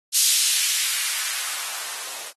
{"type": "noise with band-pass filter sweep", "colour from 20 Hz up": "violet", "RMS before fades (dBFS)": -24, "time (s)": [0.12, 2.33], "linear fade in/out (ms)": 50, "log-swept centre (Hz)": [4500, 490], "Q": 1, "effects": ["AAC 32 kbps"]}